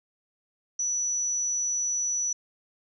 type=tone; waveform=sine; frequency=5920 Hz; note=F#8; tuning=in tune; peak=-25 dBFS; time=0.79-2.33 s; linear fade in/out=5 ms; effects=none